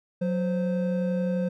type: tone pair together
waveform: triangle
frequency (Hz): 183.5 / 519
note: F#3 / C5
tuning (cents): -14 / -14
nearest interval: octave + tritone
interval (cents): 1800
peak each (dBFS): -23 / -27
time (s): 0.21-1.49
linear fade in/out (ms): 10
effects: none